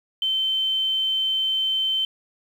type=tone; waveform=sine; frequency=3089 Hz; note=G7; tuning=26 cents flat; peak=-20 dBFS; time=0.22-2.05 s; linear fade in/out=2 ms; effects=8-bit